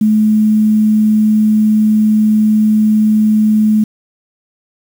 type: tone with quantisation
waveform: sine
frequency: 214.8 Hz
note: A3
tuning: 41 cents flat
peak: -7 dBFS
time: 0.01-3.84 s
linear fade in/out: 5 ms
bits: 6
effects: none